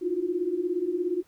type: tone cluster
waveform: sine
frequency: 311.1 / 343 / 360 Hz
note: D#4 / F4 / F#4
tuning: 0 / -31 / -47 cents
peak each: -35 / -30 / -27 dBFS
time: 0.01-1.23 s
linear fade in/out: 20 ms
effects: pink hiss -64 dBFS RMS until 1.27 s